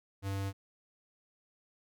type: tone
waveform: square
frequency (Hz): 98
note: G2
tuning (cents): 0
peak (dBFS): -34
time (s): 0.22-0.53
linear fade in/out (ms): 50
effects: none